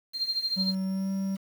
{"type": "tone with tremolo", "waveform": "sine", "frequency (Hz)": 4186, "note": "C8", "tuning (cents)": 0, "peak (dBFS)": -23, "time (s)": [0.13, 0.75], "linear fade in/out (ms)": 50, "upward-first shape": "triangle", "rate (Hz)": 13, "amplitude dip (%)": 85}
{"type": "tone with pitch glide", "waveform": "triangle", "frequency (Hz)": [189.9, 193.55], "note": ["F#3", "G3"], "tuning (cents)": [45, -22], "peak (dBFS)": -25, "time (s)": [0.56, 1.37], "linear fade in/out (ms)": 20, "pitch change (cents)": 33, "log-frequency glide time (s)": [0.85, 1.11]}
{"effects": ["8-bit"]}